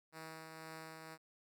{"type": "tone with tremolo", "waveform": "5% pulse", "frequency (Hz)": 160, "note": "D#3", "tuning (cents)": 49, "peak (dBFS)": -36, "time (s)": [0.12, 1.18], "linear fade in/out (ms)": 50, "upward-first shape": "triangle", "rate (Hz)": 2, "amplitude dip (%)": 35, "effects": []}